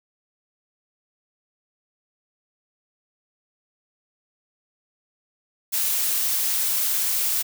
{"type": "noise", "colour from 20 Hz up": "blue", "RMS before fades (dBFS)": -23, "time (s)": [5.72, 7.43], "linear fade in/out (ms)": 20, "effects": []}